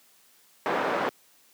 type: band-pass noise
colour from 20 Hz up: pink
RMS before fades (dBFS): -27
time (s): 0.66-1.09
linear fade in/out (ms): 0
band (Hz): 400 to 1400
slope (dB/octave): 12
effects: white hiss -60 dBFS RMS until 1.53 s + high-pass 150 Hz 12 dB/octave